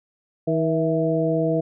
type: harmonic tone with a mistuned harmonic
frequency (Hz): 160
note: D#3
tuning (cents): +49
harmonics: 1 / 2 / 3 / 4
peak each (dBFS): -24 / -24 / -24 / -24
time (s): 0.47-1.61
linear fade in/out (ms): 10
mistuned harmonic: 4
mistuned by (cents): +42
effects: none